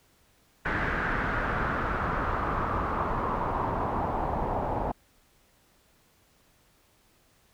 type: noise with low-pass filter sweep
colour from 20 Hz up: pink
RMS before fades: -29 dBFS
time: 0.65-4.92 s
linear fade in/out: 10 ms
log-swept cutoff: 1700 to 790 Hz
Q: 3.3
effects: pink hiss -64 dBFS RMS until 7.53 s